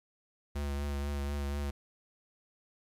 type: tone with vibrato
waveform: square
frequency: 71.2 Hz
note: C#2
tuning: 47 cents sharp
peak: -33 dBFS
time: 0.55-1.71 s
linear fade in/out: 10 ms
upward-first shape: triangle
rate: 4.1 Hz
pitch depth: 31 cents each way
effects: resampled to 32000 Hz + 11-bit